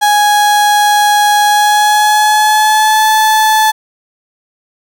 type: tone with pitch glide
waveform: 35% pulse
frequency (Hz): 830.6 to 868.4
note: G#5 to A5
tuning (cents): 0 to -23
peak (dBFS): -5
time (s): 0.01-3.72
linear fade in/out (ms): 20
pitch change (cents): +77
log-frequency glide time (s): 1.46-3.08
effects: none